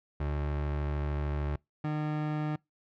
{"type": "tone pair in turn", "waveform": "30% pulse", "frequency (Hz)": [73.3, 151.86], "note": ["D2", "D#3"], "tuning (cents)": [-3, -42], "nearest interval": "octave + minor second", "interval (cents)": 1261, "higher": "second", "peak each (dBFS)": [-27, -27], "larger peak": "neither", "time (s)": [[0.2, 1.56], [1.84, 2.56]], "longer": "first", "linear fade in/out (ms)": 5, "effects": ["noise-tail reverb RT60 0.2 s tail -26 dB re dry", "low-pass 2000 Hz 12 dB/octave"]}